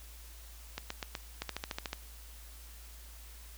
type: two click trains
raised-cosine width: 0.2 ms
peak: -18 / -19 dBFS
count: 8 / 4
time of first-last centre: 1.42-1.931 / 0.78-1.152 s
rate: 13.7 / 8.07 Hz
effects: added 56 Hz sine -49 dBFS peak until 3.57 s + white hiss -55 dBFS RMS until 3.57 s